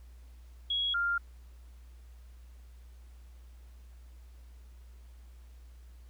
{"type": "tone pair in turn", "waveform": "sine", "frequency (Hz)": [3322, 1396.7], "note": ["G#7", "F6"], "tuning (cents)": [0, 0], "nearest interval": "octave + minor third", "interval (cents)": 1500, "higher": "first", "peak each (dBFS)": [-28, -27], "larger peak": "second", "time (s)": [[0.7, 0.94], [0.94, 1.18]], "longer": "neither", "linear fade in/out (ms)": 5, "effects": ["added 60 Hz sine -49 dBFS peak until 6.09 s", "pink hiss -67 dBFS RMS until 6.09 s"]}